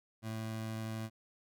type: tone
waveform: 25% pulse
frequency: 110.9 Hz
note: A2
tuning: 14 cents sharp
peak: -34 dBFS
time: 0.22-1.1 s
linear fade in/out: 50 ms
effects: none